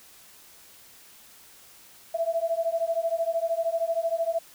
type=beating tone pair; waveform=sine; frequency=658 / 671 Hz; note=E5 / E5; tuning=-3 / +31 cents; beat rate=13 Hz; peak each=-27 / -27 dBFS; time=2.14-4.39 s; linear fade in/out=10 ms; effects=white hiss -52 dBFS RMS until 4.54 s